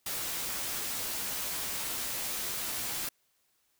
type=noise with comb filter; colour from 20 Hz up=white; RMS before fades=-35 dBFS; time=0.06-3.09 s; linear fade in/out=5 ms; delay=13 ms; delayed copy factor=-0.55; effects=white hiss -73 dBFS RMS until 3.79 s